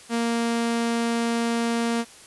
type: tone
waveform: sawtooth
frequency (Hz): 232.8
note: A#3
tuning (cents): -2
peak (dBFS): -18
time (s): 0.09-2.05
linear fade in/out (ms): 50
effects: white hiss -47 dBFS RMS until 2.26 s + resampled to 24000 Hz

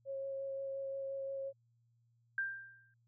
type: tone with vibrato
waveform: sine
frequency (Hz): 544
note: C#5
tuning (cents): -33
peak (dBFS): -38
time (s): 0.05-1.53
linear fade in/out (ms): 50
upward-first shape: sine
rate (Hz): 5.7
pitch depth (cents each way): 10
type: tone with exponential decay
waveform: sine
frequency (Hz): 1584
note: G6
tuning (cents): +18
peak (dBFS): -31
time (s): 2.38-2.94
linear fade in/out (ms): 2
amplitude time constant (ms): 120
effects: added 117 Hz sine -70 dBFS peak until 3.07 s

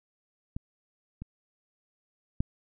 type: clicks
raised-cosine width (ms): 5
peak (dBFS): -22 / -26 / -14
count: 3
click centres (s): 0.565 / 1.22 / 2.405
effects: none

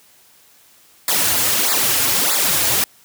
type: noise with flanger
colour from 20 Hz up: white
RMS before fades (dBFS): -17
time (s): 1.08-2.84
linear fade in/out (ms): 2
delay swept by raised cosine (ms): 0.33 to 5.33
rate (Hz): 1.6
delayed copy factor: -0.9
effects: white hiss -51 dBFS RMS until 3.04 s + high-pass 60 Hz 12 dB/octave

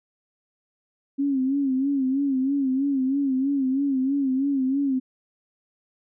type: tone with vibrato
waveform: sine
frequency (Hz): 270.7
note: C#4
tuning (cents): -41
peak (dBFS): -20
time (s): 1.18-5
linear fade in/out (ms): 20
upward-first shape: sine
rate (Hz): 3.1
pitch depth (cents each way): 81
effects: none

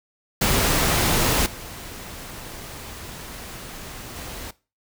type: noise with level steps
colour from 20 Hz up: pink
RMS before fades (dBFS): -20 / -37 / -35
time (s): 0.41-4.51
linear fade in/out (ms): 5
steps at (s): 1.46 / 4.16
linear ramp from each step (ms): 2
effects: noise-tail reverb RT60 0.3 s tail -19 dB re dry

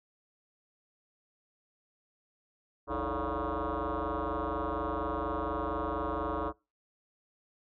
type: tone with frequency modulation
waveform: sine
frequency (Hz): 329.6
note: E4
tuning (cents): 0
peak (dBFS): -29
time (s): 2.87-6.53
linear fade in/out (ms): 50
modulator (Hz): 127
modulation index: 7.3
effects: noise-tail reverb RT60 0.3 s tail -26 dB re dry + tanh soft clip ceiling -27 dBFS

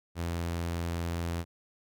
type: tone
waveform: sawtooth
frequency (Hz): 84.9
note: F2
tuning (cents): -48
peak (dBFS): -27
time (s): 0.15-1.45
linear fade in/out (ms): 50
effects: none

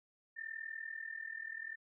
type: tone with amplitude modulation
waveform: sine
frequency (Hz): 1796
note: A6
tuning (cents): +35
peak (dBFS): -38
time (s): 0.36-1.76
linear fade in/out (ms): 20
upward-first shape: sine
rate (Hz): 40.5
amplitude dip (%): 85
effects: none

